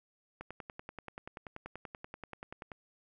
click train, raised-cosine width 0.5 ms, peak -28 dBFS, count 25, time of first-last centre 0.41-2.718 s, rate 10.4 Hz, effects none

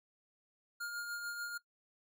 square tone with tremolo, 1414 Hz, F6, 21 cents sharp, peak -38 dBFS, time 0.8-1.58 s, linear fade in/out 10 ms, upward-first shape triangle, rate 6.8 Hz, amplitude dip 45%, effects noise-tail reverb RT60 0.1 s tail -19 dB re dry

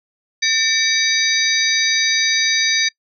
sine tone cluster, 1796 / 2288 / 3793 / 4737 / 6000 Hz, A6 / D7 / A#7 / D8 / F#8, +35 / -46 / +29 / +14 / +23 cents, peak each -21 dBFS, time 0.42-2.89 s, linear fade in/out 10 ms, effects noise-tail reverb RT60 0.1 s tail -23 dB re dry

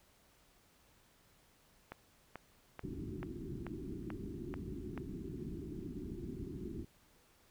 click train, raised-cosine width 0.5 ms, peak -29 dBFS, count 8, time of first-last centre 1.92-4.977 s, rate 2.29 Hz
white low-pass noise, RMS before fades -44 dBFS, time 2.83-6.85 s, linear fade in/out 10 ms, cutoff 390 Hz, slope 96 dB/octave
effects pink hiss -68 dBFS RMS until 7.5 s

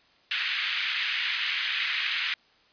white band-pass noise, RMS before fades -29 dBFS, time 0.31-2.34 s, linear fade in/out 2 ms, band 1700 to 3300 Hz, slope 24 dB/octave, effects white hiss -61 dBFS RMS until 2.72 s + resampled to 11025 Hz

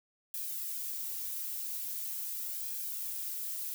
violet noise with flanger, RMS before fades -38 dBFS, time 0.34-3.74 s, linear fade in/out 0 ms, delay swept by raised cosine 1.2 to 3.8 ms, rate 0.42 Hz, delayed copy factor +0.6, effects none

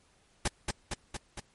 pink noise with echo, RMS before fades -28 dBFS, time 0.45-0.48 s, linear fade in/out 5 ms, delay 230 ms, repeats 4, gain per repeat -3 dB, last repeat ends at 1.4 s, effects pink hiss -66 dBFS RMS until 1.54 s + MP3 48 kbps

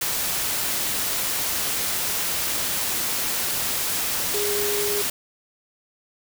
sine tone in noise, 410.8 Hz, G#4, 19 cents flat, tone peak -25 dBFS, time 4.34-5.02 s, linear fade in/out 5 ms, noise white, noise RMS -25 dBFS, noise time 0.01-5.1 s, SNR -3 dB, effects none

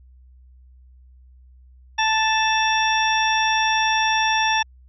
harmonic tone with a mistuned harmonic, 880 Hz, A5, in tune, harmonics 1 / 2 / 3 / 4 / 6, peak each -20 / -23 / -25 / -26 / -28 dBFS, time 1.98-4.63 s, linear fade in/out 10 ms, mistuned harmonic 6, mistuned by +99 cents, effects added 63 Hz sine -46 dBFS peak until 4.88 s

